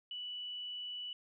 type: tone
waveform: sine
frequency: 2960 Hz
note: F#7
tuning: in tune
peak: -40 dBFS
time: 0.11-1.13 s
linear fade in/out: 2 ms
effects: none